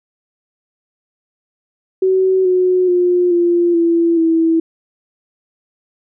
sine tone with pitch steps, 376.9 / 366.4 / 356.2 / 346.2 / 336.6 / 327.2 Hz, F#4 / F#4 / F4 / F4 / E4 / E4, +32 / -17 / +34 / -15 / +36 / -13 cents, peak -10 dBFS, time 2.02-4.6 s, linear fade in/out 5 ms, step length 430 ms, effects none

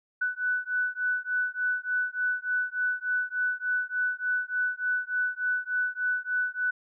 sine beating tone pair, 1489 / 1492.4 Hz, F#6 / F#6, +11 / +14 cents, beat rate 3.4 Hz, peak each -29 dBFS, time 0.21-6.71 s, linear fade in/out 10 ms, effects none

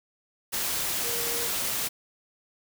sine tone in noise, 471 Hz, A#4, 18 cents sharp, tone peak -36 dBFS, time 1.03-1.48 s, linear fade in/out 20 ms, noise white, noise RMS -29 dBFS, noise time 0.52-1.89 s, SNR -10 dB, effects none

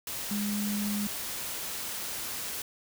sine tone in noise, 206 Hz, G#3, 14 cents flat, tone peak -29 dBFS, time 0.31-1.07 s, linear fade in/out 2 ms, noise white, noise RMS -36 dBFS, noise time 0.07-2.62 s, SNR +4 dB, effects none

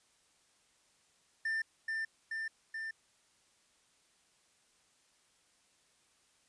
triangle tone with echo, 1789 Hz, A6, 28 cents sharp, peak -30 dBFS, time 1.45-1.62 s, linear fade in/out 5 ms, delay 430 ms, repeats 3, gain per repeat -2 dB, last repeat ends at 2.91 s, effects white hiss -70 dBFS RMS until 6.48 s + resampled to 22050 Hz

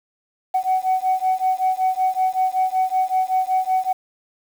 sine beating tone pair, 747 / 752.3 Hz, F#5 / F#5, +16 / +29 cents, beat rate 5.3 Hz, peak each -19 dBFS, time 0.54-3.93 s, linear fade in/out 10 ms, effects tanh soft clip ceiling -12 dBFS + 7-bit

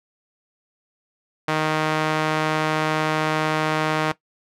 sawtooth tone with band-pass filter, 155.56 Hz, D#3, in tune, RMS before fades -22 dBFS, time 1.48-4.12 s, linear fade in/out 5 ms, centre 1300 Hz, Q 0.58, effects noise-tail reverb RT60 0.1 s tail -17 dB re dry

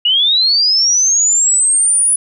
sine linear sweep, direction up, 2849 to 9956 Hz, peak -9 dBFS, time 0.05-2.16 s, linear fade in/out 5 ms, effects none

